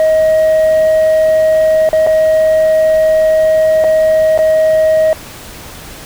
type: tone with dropouts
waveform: sine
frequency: 631 Hz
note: D#5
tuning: 24 cents sharp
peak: -4 dBFS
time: 0-5.13 s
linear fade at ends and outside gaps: 1 ms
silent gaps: 1.89-1.93 / 2.065-2.071 / 3.84-3.844 / 4.377-4.389 s
effects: tanh soft clip ceiling -6 dBFS + pink hiss -31 dBFS RMS until 6.05 s